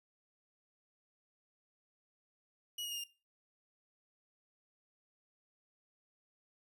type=tone with pitch steps; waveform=sawtooth; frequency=2909 / 2876 / 2843 / 2810 Hz; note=F#7 / F#7 / F7 / F7; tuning=-30 / -50 / +30 / +10 cents; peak=-36 dBFS; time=2.78-3.04 s; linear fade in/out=5 ms; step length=65 ms; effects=noise-tail reverb RT60 0.3 s tail -18 dB re dry